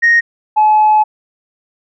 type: tone pair in turn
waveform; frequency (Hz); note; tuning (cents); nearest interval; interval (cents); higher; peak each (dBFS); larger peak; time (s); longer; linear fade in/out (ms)
sine; 1864.7 / 855.5; A#6 / A5; 0 / -49; octave + minor second; 1349; first; -5; neither; 0.02-0.21 / 0.56-1.04; second; 20
effects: tanh soft clip ceiling -3 dBFS